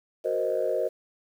sine chord, C half-diminished seventh, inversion second, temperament equal, 370 / 466.2 / 523.3 / 622.3 Hz, Gb4 / Bb4 / C5 / Eb5, 0 / 0 / 0 / 0 cents, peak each -32 / -29 / -28 / -28 dBFS, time 0.24-0.89 s, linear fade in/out 20 ms, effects tanh soft clip ceiling -15 dBFS + 9-bit

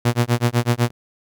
sawtooth tone with tremolo, 120 Hz, B2, 49 cents flat, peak -9 dBFS, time 0.05-0.91 s, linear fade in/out 5 ms, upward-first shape sine, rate 8 Hz, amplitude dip 100%, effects none

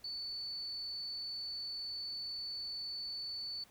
sine tone, 4479 Hz, C#8, 17 cents sharp, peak -39 dBFS, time 0.04-3.64 s, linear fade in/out 5 ms, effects pink hiss -64 dBFS RMS until 3.7 s

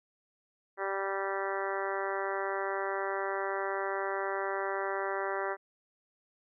harmonic tone, 195.2 Hz, G3, 7 cents flat, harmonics 2 / 3 / 4 / 5 / 6 / 7 / 8 / 9 / 10, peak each -36 / -38 / -39 / -40 / -41 / -41 / -42 / -43 / -43 dBFS, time 0.77-5.57 s, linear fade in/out 50 ms, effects none

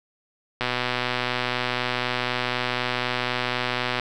click train, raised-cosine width 0.3 ms, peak -8 dBFS, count 421, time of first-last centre 0.61-3.997 s, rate 124 Hz, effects none

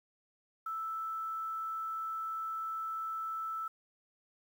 sine tone with quantisation, 1318.5 Hz, E6, in tune, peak -35 dBFS, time 0.66-3.68 s, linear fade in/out 5 ms, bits 10, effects none

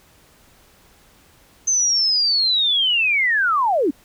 sine linear sweep, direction down, 6272 to 248.5 Hz, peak -15 dBFS, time 1.67-3.91 s, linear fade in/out 10 ms, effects pink hiss -53 dBFS RMS until 4.04 s

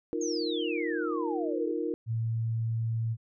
sine chord, Eb suspended second, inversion none, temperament equal, 311.1 / 349.2 / 466.2 Hz, Eb4 / F4 / Bb4, 0 / 0 / 0 cents, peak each -33 dBFS, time 0.13-1.94 s, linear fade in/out 0 ms
sine exponential sweep, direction down, 6650 to 392 Hz, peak -35 dBFS, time 0.21-1.72 s, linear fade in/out 5 ms
sine tone, 113.6 Hz, A#2, 44 cents flat, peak -27 dBFS, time 2.06-3.17 s, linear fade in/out 50 ms
effects none

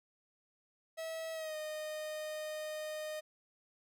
45% pulse tone with pitch glide, 647 to 615.6 Hz, E5 to D#5, -32 to -19 cents, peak -39 dBFS, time 0.97-3.21 s, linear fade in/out 20 ms, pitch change -87 cents, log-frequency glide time 1.33-1.56 s, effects none

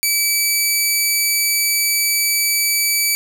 10% pulse tone, 2300 Hz, D7, 37 cents flat, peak -6 dBFS, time 0.03-3.15 s, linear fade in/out 0 ms, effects none

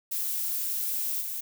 violet noise with level steps, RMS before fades -30 / -34 dBFS, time 0.11-1.41 s, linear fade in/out 10 ms, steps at 1.2 s, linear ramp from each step 20 ms, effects none

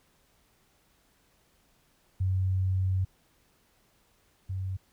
sine tone pair in turn, 93.9 / 94.55 Hz, F#2 / F#2, +26 / +38 cents, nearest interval unison, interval 12 cents, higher second, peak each -24 / -30 dBFS, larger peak first, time 2.2-3.05 / 4.49-4.77 s, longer first, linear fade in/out 10 ms, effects pink hiss -67 dBFS RMS until 4.92 s

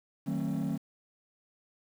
triangle chord, D# diminished seventh, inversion none, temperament just, 155.56 / 186.68 / 224 / 268.8 Hz, D#3 / F#3 / A3 / C4, 0 / +16 / +31 / +47 cents, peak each -32 dBFS, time 0.26-0.78 s, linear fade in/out 20 ms, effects tanh soft clip ceiling -24 dBFS + 9-bit

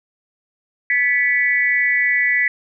sine tone with amplitude modulation, 1975.5 Hz, B6, in tune, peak -10 dBFS, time 0.9-2.48 s, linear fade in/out 2 ms, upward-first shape sine, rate 257 Hz, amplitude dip 90%, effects none

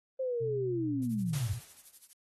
sine linear sweep, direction down, 533 to 86.9 Hz, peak -30 dBFS, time 0.19-1.54 s, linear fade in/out 10 ms
sine tone with pitch glide, 126.9 to 120.05 Hz, B2 to B2, +47 to -49 cents, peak -36 dBFS, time 0.4-1.6 s, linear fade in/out 20 ms, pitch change -96 cents, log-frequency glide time 0.85-0.94 s
violet noise with tremolo, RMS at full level -48 dBFS, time 1.02-2.13 s, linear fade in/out 0 ms, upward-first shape sine, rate 12 Hz, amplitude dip 95%
white noise with exponential decay, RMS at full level -39 dBFS, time 1.33-2.12 s, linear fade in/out 5 ms, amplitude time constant 170 ms
effects AAC 32 kbps

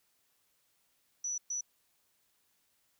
sine tone bursts at uneven times, 5920 Hz, F#8, in tune, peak -33 dBFS, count 2, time 1.24-1.38 / 1.5-1.61 s, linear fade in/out 5 ms, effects white hiss -74 dBFS RMS until 2.99 s

